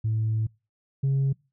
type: tone pair in turn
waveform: sine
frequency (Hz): 110 / 136.44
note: A2 / C#3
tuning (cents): 0 / -27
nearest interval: major third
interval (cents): 373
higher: second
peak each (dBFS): -21 / -18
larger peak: second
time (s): 0.04-0.47 / 1.03-1.33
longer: first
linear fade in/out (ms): 10
effects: noise-tail reverb RT60 0.3 s tail -26 dB re dry + tanh soft clip ceiling -19 dBFS